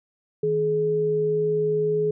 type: tone pair together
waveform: sine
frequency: 158.4 / 422.9 Hz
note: D#3 / G#4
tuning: +31 / +31 cents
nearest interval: octave + perfect fourth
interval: 1700 cents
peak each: -29 / -20 dBFS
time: 0.43-2.11 s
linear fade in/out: 5 ms
effects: none